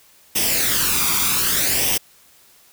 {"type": "noise with flanger", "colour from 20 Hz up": "white", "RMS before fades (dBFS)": -19, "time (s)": [0.35, 1.98], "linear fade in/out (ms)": 10, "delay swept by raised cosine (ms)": [0.35, 0.86], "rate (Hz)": 0.64, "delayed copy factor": 0.65, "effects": ["white hiss -52 dBFS RMS until 2.72 s"]}